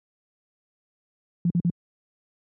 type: tone bursts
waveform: sine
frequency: 172.6 Hz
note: F3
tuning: 20 cents flat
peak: -18 dBFS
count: 3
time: 1.45-1.7 s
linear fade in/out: 2 ms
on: 52 ms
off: 47 ms
effects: high-pass 100 Hz 12 dB/octave